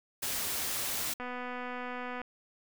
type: noise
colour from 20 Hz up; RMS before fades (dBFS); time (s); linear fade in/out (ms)
white; -34; 0.22-1.14; 10
type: click train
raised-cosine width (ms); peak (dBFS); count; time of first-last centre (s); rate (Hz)
0.5; -25; 253; 1.2-2.216; 248
effects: none